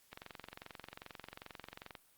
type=click train; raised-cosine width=0.3 ms; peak=-30 dBFS; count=42; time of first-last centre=0.13-1.952 s; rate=22.5 Hz; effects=white hiss -68 dBFS RMS until 2.17 s + Opus 48 kbps